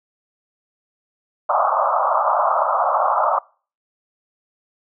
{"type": "band-pass noise", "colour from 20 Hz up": "white", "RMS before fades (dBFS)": -18, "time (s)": [1.49, 3.39], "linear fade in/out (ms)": 5, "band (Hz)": [560, 1300], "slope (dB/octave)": 96, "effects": ["noise-tail reverb RT60 0.4 s tail -25 dB re dry"]}